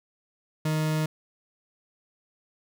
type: tone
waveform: 40% pulse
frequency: 155.56 Hz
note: D#3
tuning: in tune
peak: -23 dBFS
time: 0.65-1.06 s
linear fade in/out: 5 ms
effects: none